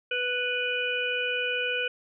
harmonic tone, 493.9 Hz, B4, in tune, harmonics 1 / 3 / 5 / 6, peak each -32 / -31 / -30 / -33 dBFS, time 0.11-1.88 s, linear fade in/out 5 ms, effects none

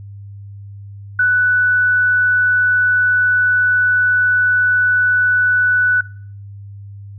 sine tone, 1486 Hz, F#6, 7 cents sharp, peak -10 dBFS, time 1.19-6.01 s, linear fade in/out 5 ms, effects noise-tail reverb RT60 0.5 s tail -21 dB re dry + added 100 Hz sine -31 dBFS peak until 7.18 s

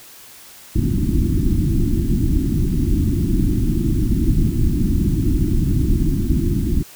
pink low-pass noise, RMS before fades -17 dBFS, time 0.75-6.83 s, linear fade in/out 10 ms, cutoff 350 Hz, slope 96 dB/octave, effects white hiss -42 dBFS RMS until 6.95 s

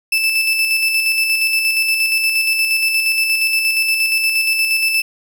35% pulse tone with tremolo, 2637 Hz, E7, in tune, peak -11 dBFS, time 0.12-5.02 s, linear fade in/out 5 ms, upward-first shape square, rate 8.5 Hz, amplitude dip 35%, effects none

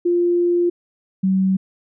sine tone pair in turn, 348.9 / 190.02 Hz, F4 / F#3, -2 / +46 cents, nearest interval major seventh, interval 1052 cents, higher first, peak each -14 dBFS, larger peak neither, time 0.05-0.7 / 1.23-1.57 s, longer first, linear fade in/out 10 ms, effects none

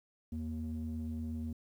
triangle ring-modulated tone, 76.9 Hz, D#2, 20 cents flat, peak -30 dBFS, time 0.32-1.53 s, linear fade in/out 5 ms, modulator 158 Hz, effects tanh soft clip ceiling -29 dBFS + 11-bit

